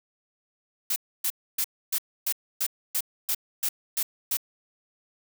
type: noise bursts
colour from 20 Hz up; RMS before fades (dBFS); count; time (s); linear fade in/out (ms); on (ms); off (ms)
blue; -26; 11; 0.9-4.371; 5; 61; 280
effects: none